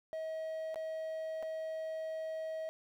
triangle tone with dropouts, 638 Hz, D#5, 43 cents sharp, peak -35 dBFS, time 0.13-2.69 s, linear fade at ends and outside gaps 0 ms, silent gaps 0.744-0.758 / 1.426-1.43 s, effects 11-bit

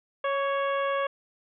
harmonic tone with a mistuned harmonic, 553 Hz, C#5, 4 cents flat, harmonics 1 / 2 / 3 / 4 / 5 / 6, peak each -27 / -29 / -35 / -40 / -42 / -44 dBFS, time 0.24-1.07 s, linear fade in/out 5 ms, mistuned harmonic 2, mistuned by +26 cents, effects none

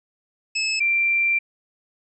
25% pulse / sine tone pair in turn, 2600 / 2360 Hz, E7 / D7, -24 / +8 cents, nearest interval major second, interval 168 cents, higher first, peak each -17 dBFS, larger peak neither, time 0.55-0.8 / 0.8-1.39 s, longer second, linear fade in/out 10 ms, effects resampled to 24000 Hz

